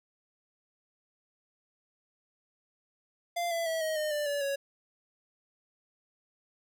square tone with pitch steps, 692 / 670.7 / 650.1 / 630.2 / 610.8 / 592.1 / 573.9 / 556.3 Hz, F5 / E5 / E5 / D#5 / D#5 / D5 / D5 / C#5, -16 / +30 / -24 / +22 / -32 / +14 / -40 / +6 cents, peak -30 dBFS, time 3.36-4.56 s, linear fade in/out 10 ms, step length 150 ms, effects none

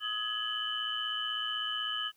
sine tone cluster, 1263 / 1679 / 2981 / 3097 Hz, D#6 / G#6 / F#7 / G7, +26 / +18 / +12 / -22 cents, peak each -39 / -39 / -34 / -40 dBFS, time 0-2.12 s, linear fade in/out 50 ms, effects white hiss -70 dBFS RMS until 2.16 s

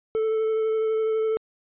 triangle tone with vibrato, 440 Hz, A4, in tune, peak -19 dBFS, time 0.15-1.37 s, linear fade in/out 0 ms, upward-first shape triangle, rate 12 Hz, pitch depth 15 cents each way, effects resampled to 8000 Hz

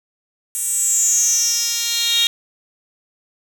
10% pulse tone with high-pass filter sweep, 466.2 Hz, A#4, in tune, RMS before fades -18 dBFS, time 0.55-2.27 s, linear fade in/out 0 ms, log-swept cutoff 9200 to 3600 Hz, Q 8.4, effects none

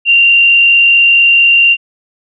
sine tone with frequency modulation, 2772 Hz, F7, 14 cents flat, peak -4 dBFS, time 0.05-1.77 s, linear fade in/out 50 ms, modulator 44.4 Hz, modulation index 0.73, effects none

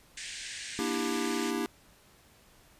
pink band-pass noise, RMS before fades -41 dBFS, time 0.17-1.51 s, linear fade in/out 5 ms, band 1600 to 9100 Hz, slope 96 dB/octave
square chord, E half-diminished seventh, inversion second, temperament just, 237.3 / 296.7 / 329.6 / 395.6 Hz, Bb3 / D4 / E4 / G4, +31 / +18 / 0 / +16 cents, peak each -36 dBFS, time 0.79-1.66 s, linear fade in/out 0 ms
effects pink hiss -60 dBFS RMS until 2.79 s + resampled to 32000 Hz

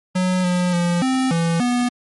square tone with pitch steps, 183.7 / 179.2 / 173.8 / 260.7 / 167.2 / 244.6 Hz, F#3 / F3 / F3 / C4 / E3 / B3, -12 / +45 / -8 / -6 / +25 / -16 cents, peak -17 dBFS, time 0.15-1.89 s, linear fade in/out 10 ms, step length 290 ms, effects MP3 48 kbps

